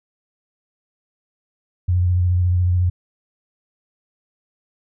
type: tone with vibrato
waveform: sine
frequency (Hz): 89.5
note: F2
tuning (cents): +43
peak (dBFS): -14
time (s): 1.88-2.9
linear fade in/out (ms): 10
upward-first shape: triangle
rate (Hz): 14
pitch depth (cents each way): 35
effects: none